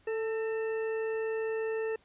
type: harmonic tone with a mistuned harmonic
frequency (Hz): 442.7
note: A4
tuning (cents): +11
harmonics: 1 / 2 / 3 / 4 / 6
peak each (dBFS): -30 / -46 / -50 / -43 / -48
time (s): 0.07-1.96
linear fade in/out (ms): 5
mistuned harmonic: 4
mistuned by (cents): +41
effects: pink hiss -65 dBFS RMS until 2.04 s + resampled to 8000 Hz